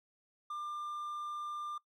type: tone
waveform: triangle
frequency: 1195 Hz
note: D6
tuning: 30 cents sharp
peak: -36 dBFS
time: 0.5-1.78 s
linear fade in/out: 5 ms
effects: noise-tail reverb RT60 0.1 s tail -22 dB re dry